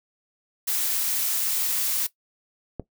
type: noise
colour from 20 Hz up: blue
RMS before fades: -25 dBFS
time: 0.67-2.07 s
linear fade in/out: 10 ms
type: click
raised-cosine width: 2 ms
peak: -17 dBFS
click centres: 2.797 s
effects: noise-tail reverb RT60 0.1 s tail -17 dB re dry